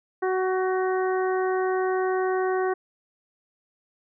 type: harmonic tone with a mistuned harmonic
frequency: 373.3 Hz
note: F#4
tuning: 15 cents sharp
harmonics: 1 / 2 / 3 / 4 / 5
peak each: -23 / -29 / -33 / -35 / -37 dBFS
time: 0.22-2.74 s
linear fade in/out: 10 ms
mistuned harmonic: 4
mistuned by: +16 cents
effects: none